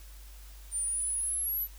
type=exponential sweep; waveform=sine; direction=up; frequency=9040 to 12000 Hz; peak=-29 dBFS; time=0.71-1.68 s; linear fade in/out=50 ms; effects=added 50 Hz sine -46 dBFS peak until 1.78 s + white hiss -56 dBFS RMS until 1.78 s